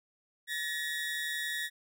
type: tone pair together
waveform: 30% pulse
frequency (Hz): 1737 / 1888.3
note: A6 / A#6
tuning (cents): -23 / +22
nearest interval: minor second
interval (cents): 145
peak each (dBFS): -35 / -32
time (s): 0.47-1.7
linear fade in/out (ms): 50
effects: none